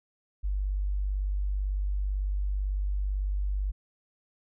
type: tone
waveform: sine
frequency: 49 Hz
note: G1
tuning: in tune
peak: -26 dBFS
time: 0.43-3.72 s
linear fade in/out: 20 ms
effects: none